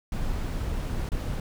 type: noise with dropouts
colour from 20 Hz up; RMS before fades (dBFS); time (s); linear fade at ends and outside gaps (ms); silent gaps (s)
brown; -29; 0.12-1.4; 2; 1.09-1.118
effects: none